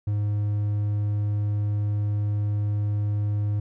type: tone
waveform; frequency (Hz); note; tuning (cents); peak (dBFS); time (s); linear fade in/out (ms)
triangle; 103.7; G#2; -2; -20; 0.07-3.6; 5
effects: none